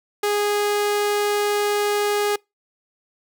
sawtooth tone, 413 Hz, G#4, 10 cents flat, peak -15 dBFS, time 0.23-2.36 s, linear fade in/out 5 ms, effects noise-tail reverb RT60 0.2 s tail -25 dB re dry

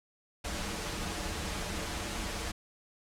pink noise with comb filter, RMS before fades -36 dBFS, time 0.44-2.52 s, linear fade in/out 10 ms, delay 7.7 ms, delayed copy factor -0.65, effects low-pass 9000 Hz 12 dB/octave

